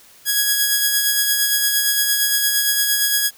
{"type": "tone with tremolo", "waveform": "5% pulse", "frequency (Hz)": 1661.2, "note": "G#6", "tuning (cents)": 0, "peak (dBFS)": -3, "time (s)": [0.25, 3.31], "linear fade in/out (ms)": 50, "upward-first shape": "sine", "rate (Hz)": 8.7, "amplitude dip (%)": 35, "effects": ["white hiss -48 dBFS RMS until 3.37 s"]}